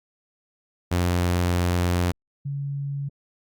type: tone pair in turn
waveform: sawtooth / sine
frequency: 88.3 / 140.55 Hz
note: F2 / C#3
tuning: +20 / +24 cents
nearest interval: minor sixth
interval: 804 cents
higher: second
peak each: -16 / -26 dBFS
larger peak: first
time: 0.91-2.12 / 2.45-3.09 s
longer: first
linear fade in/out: 10 ms
effects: Opus 48 kbps